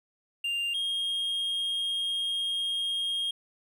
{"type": "tone pair in turn", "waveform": "triangle", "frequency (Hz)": [2794, 3242], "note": ["F7", "G#7"], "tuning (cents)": [0, -42], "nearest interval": "minor third", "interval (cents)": 258, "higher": "second", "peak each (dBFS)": -26, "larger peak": "neither", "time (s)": [[0.44, 0.74], [0.74, 3.31]], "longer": "second", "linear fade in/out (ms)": 5, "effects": []}